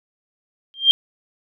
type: tone with exponential growth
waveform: sine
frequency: 3184 Hz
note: G7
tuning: 26 cents sharp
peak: -4 dBFS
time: 0.74-0.91 s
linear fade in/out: 0 ms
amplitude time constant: 35 ms
effects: none